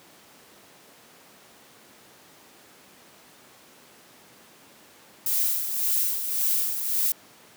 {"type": "noise with tremolo", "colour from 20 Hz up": "violet", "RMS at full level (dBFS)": -23, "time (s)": [5.26, 7.12], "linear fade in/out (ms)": 2, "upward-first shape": "sine", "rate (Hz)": 1.8, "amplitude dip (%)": 55, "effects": ["pink hiss -52 dBFS RMS until 7.56 s", "high-pass 200 Hz 12 dB/octave"]}